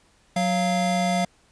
square tone pair together, 184.2 / 694 Hz, F#3 / F5, -7 / -11 cents, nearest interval octave + major seventh, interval 2296 cents, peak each -24 dBFS, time 0.36-1.25 s, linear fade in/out 5 ms, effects pink hiss -60 dBFS RMS until 1.51 s + resampled to 22050 Hz

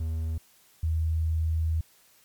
triangle / sine tone pair in turn, 80.3 / 80.3 Hz, E2 / E2, -45 / -45 cents, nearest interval unison, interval 0 cents, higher neither, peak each -25 / -23 dBFS, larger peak second, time 0-0.38 / 0.83-1.81 s, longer second, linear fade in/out 5 ms, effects white hiss -60 dBFS RMS until 2.24 s + MP3 96 kbps

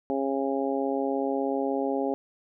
harmonic tone, 136.5 Hz, C#3, 26 cents flat, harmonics 2 / 3 / 4 / 5 / 6, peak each -29 / -30 / -31 / -35 / -34 dBFS, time 0.1-2.14 s, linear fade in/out 0 ms, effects none

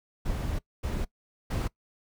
brown noise bursts at uneven times, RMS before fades -30 dBFS, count 3, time 0.25-0.59 / 0.83-1.05 / 1.5-1.68 s, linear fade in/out 10 ms, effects noise-tail reverb RT60 0.1 s tail -21 dB re dry

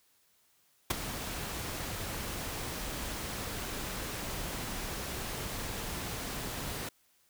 pink noise with ADSR envelope, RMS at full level -25 dBFS, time 0.9-6.89 s, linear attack 8 ms, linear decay 13 ms, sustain -13 dB, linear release 5 ms, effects white hiss -69 dBFS RMS until 7.29 s

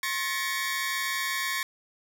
sawtooth tone cluster, 1073 / 1735 / 1888 / 2252 Hz, C6 / A6 / A#6 / C#7, +43 / -25 / +22 / +27 cents, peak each -30 dBFS, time 0.03-1.63 s, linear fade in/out 2 ms, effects none

